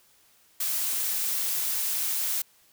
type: noise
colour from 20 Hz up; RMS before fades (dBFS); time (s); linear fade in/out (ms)
blue; -28; 0.6-2.42; 5
effects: white hiss -61 dBFS RMS until 2.72 s